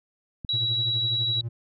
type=click; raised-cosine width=5 ms; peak=-23 dBFS; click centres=0.448 s
type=tone; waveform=sine; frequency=3895 Hz; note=B7; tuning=25 cents flat; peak=-23 dBFS; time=0.49-1.41 s; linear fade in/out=2 ms
type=tone with tremolo; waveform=triangle; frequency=116.54 Hz; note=A#2; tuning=in tune; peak=-24 dBFS; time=0.53-1.49 s; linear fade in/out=10 ms; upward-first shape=triangle; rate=12 Hz; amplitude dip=90%
effects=none